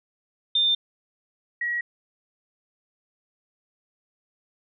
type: tone pair in turn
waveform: sine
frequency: 3599 / 1911.7 Hz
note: A7 / A#6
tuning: +38 / +43 cents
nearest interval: major seventh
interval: 1095 cents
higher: first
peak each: -18 / -24 dBFS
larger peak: first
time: 0.55-0.75 / 1.61-1.81 s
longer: neither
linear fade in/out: 5 ms
effects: none